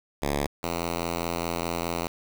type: tone pair in turn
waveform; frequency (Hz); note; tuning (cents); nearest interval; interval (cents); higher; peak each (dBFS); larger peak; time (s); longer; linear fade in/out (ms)
5% pulse; 71.6 / 84.85; D2 / F2; -43 / -49; minor third; 294; second; -14 / -16; first; 0.22-0.47 / 0.63-2.08; second; 5
effects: 7-bit